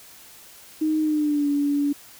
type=tone with pitch glide; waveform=sine; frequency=311.1 to 286.9 Hz; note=D#4 to D4; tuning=0 to -40 cents; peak=-19 dBFS; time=0.81-1.93 s; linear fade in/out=10 ms; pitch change=-140 cents; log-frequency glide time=1-1.48 s; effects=white hiss -47 dBFS RMS until 2.19 s